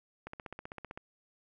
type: click train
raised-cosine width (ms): 0.5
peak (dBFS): -27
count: 12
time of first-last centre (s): 0.27-0.975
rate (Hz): 15.6
effects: none